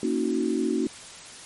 sine chord, D# minor seventh, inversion second, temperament equal with one note detuned, 233.1 / 277.2 / 316.9 / 370 Hz, A#3 / C#4 / D#4 / F#4, 0 / 0 / +32 / 0 cents, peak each -28 dBFS, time 0.03-0.87 s, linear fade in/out 2 ms, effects white hiss -43 dBFS RMS until 1.45 s + MP3 48 kbps

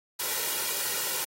white noise with comb filter, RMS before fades -30 dBFS, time 0.19-1.25 s, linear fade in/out 10 ms, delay 2.1 ms, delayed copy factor +0.65, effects high-pass 200 Hz 12 dB/octave + AAC 48 kbps

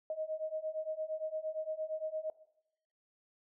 sine beating tone pair, 622.3 / 631 Hz, D#5 / D#5, 0 / +24 cents, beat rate 8.7 Hz, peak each -39 / -38 dBFS, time 0.1-2.3 s, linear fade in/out 2 ms, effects noise-tail reverb RT60 0.8 s tail -18 dB re dry

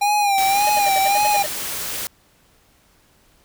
square tone with vibrato, 804 Hz, G5, 44 cents sharp, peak -16 dBFS, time 0.01-1.43 s, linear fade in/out 10 ms, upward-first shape sine, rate 1.8 Hz, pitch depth 69 cents each way
white noise, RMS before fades -27 dBFS, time 0.38-2.07 s, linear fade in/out 0 ms
square tone bursts, 609 Hz, D#5, 37 cents flat, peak -24 dBFS, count 9, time 0.67-1.463 s, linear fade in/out 2 ms, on 25 ms, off 71 ms
effects pink hiss -57 dBFS RMS until 3.44 s

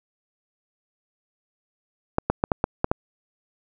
clicks, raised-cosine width 1 ms, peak -5 dBFS, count 7, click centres 2.184 / 2.3 / 2.439 / 2.518 / 2.641 / 2.844 / 2.915 s, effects none

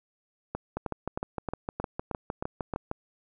two click trains, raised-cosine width 1 ms, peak -17 / -17 dBFS, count 8 / 15, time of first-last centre 0.55-2.737 / 0.77-2.914 s, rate 3.2 / 6.53 Hz, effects none

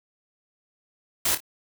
white noise with echo, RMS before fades -23 dBFS, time 1.25-1.35 s, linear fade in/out 5 ms, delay 27 ms, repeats 2, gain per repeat -10 dB, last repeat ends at 1.404 s, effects none

